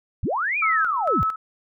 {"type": "linear two-way sweep", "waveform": "sine", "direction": "up then down", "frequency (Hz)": [36.71, 2489, 45.53], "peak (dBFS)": -21, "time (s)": [0.23, 1.23], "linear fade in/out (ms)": 0, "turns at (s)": 0.58}
{"type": "tone with tremolo", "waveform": "sine", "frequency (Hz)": 1300, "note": "E6", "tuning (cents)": -24, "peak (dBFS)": -19, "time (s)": [0.62, 1.36], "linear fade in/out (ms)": 5, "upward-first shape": "square", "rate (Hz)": 2.2, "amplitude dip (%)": 70}
{"effects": []}